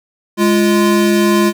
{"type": "tone pair together", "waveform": "square", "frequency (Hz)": [207.7, 345.5], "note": ["G#3", "F4"], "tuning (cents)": [0, -19], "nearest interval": "major sixth", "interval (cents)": 881, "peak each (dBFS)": -13, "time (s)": [0.37, 1.53], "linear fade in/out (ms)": 50, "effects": []}